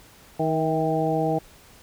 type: harmonic tone with a mistuned harmonic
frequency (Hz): 158.2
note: D#3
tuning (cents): +29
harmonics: 1 / 2 / 3 / 4 / 5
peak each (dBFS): -27 / -27 / -27 / -27 / -27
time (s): 0.39-1.39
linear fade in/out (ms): 10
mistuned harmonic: 4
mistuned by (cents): +39
effects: pink hiss -51 dBFS RMS until 1.82 s